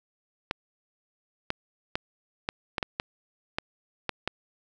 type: clicks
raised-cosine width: 0.3 ms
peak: -11 dBFS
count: 10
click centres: 0.511 / 1.504 / 1.955 / 2.489 / 2.782 / 2.828 / 2.999 / 3.585 / 4.093 / 4.276 s
effects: none